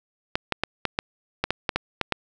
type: clicks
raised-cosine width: 0.3 ms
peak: -6 dBFS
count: 11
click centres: 0.355 / 0.523 / 0.636 / 0.853 / 0.989 / 1.44 / 1.506 / 1.692 / 1.76 / 2.013 / 2.123 s
effects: none